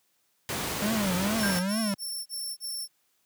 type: noise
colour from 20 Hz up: pink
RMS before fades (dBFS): -31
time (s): 0.49-1.59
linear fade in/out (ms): 0
type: tone with vibrato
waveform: square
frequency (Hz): 200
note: G3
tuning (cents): +35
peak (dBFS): -27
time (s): 0.82-1.94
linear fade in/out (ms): 0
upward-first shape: triangle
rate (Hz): 2.3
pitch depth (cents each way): 230
type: tone bursts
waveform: 20% pulse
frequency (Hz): 5410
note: E8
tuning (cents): +44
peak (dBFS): -27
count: 5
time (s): 1.36-2.88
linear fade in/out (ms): 50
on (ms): 280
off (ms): 30
type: tone with exponential decay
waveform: sine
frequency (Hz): 1588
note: G6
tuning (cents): +22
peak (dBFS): -26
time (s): 1.43-1.94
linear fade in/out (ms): 2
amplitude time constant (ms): 110
effects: white hiss -71 dBFS RMS until 3.25 s + high-pass 100 Hz 12 dB/octave